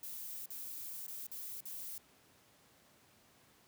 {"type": "noise with dropouts", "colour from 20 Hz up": "violet", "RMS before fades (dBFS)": -45, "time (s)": [0.03, 1.98], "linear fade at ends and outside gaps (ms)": 2, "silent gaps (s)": [[0.459, 0.503], [1.067, 1.08], [1.268, 1.315], [1.606, 1.654]], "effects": ["pink hiss -66 dBFS RMS until 3.67 s", "high-pass 100 Hz 12 dB/octave"]}